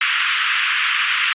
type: band-pass noise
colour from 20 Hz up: white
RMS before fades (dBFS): -19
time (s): 0.01-1.33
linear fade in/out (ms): 2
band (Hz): 1200 to 3200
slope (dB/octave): 48
effects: resampled to 8000 Hz